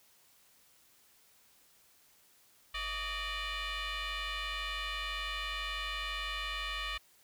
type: tone with frequency modulation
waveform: sine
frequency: 547 Hz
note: C#5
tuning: 23 cents flat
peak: -32 dBFS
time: 2.74-6.98 s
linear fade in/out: 10 ms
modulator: 596 Hz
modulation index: 5.4
effects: tanh soft clip ceiling -34 dBFS + white hiss -65 dBFS RMS until 7.23 s